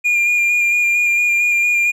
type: tone with vibrato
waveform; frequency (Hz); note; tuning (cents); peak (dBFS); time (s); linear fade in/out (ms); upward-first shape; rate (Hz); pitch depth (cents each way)
triangle; 2414; D7; +47; -11; 0.04-1.92; 20; square; 4.4; 15
effects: none